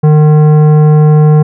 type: tone with tanh clipping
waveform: sine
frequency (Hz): 152.1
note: D#3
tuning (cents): -39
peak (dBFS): -4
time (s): 0.03-1.43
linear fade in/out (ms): 10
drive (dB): 13
effects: none